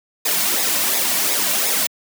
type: noise with flanger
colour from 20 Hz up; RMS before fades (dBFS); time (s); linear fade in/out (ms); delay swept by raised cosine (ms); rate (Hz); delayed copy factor
white; -19; 0.25-1.87; 5; 0.67 to 2.47; 2.8; -0.6
effects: high-pass 200 Hz 12 dB/octave